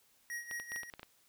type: tone with tremolo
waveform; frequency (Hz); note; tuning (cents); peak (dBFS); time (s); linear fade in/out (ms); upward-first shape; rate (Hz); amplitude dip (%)
square; 1893; A#6; +26; -38; 0.3-0.9; 0; sine; 4.9; 75
type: clicks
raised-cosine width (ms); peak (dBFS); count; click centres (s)
0.3; -30; 8; 0.512 / 0.599 / 0.719 / 0.761 / 0.833 / 0.938 / 0.995 / 1.031
effects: white hiss -69 dBFS RMS until 1.28 s